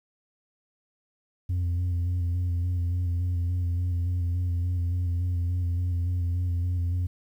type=tone with vibrato; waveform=sine; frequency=88 Hz; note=F2; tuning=14 cents sharp; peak=-21 dBFS; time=1.49-7.07 s; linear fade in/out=10 ms; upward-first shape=square; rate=3.5 Hz; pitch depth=27 cents each way; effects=tanh soft clip ceiling -23 dBFS + 10-bit